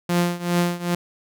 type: tone with tremolo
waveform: sawtooth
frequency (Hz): 174.61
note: F3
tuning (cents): 0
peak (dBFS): -12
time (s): 0.09-0.95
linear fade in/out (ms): 5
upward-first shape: triangle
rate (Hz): 2.5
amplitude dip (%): 90
effects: none